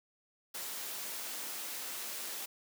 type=high-pass noise; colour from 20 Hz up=white; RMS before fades=-41 dBFS; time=0.54-2.46 s; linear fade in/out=10 ms; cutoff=250 Hz; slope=12 dB/octave; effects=none